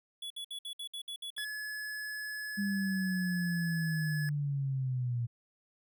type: tone bursts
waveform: square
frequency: 3400 Hz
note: G#7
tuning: 40 cents sharp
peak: -39 dBFS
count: 9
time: 0.22-1.447 s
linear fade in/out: 5 ms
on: 83 ms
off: 60 ms
type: tone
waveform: square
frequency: 1705 Hz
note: G#6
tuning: 45 cents sharp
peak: -38 dBFS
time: 1.38-4.29 s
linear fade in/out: 0 ms
type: linear sweep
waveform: sine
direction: down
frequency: 202.5 to 117.2 Hz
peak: -30 dBFS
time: 2.57-5.27 s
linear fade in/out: 20 ms
effects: none